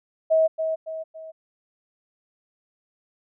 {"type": "tone with echo", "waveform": "sine", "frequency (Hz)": 640, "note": "D#5", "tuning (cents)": 49, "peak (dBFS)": -15, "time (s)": [0.3, 0.48], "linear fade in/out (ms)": 20, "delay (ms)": 280, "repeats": 3, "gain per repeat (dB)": -7, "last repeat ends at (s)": 1.32, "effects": []}